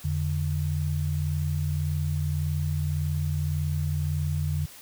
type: tone pair together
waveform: sine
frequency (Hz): 85.63 / 147.4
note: F2 / D3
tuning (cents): -34 / +7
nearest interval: major sixth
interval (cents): 941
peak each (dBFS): -27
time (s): 0.04-4.66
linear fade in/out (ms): 10
effects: white hiss -47 dBFS RMS until 4.81 s